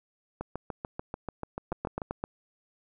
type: two click trains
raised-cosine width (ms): 1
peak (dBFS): -20 / -17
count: 12 / 5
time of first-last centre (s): 0.41-2.018 / 1.72-2.239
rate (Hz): 6.84 / 7.7
effects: none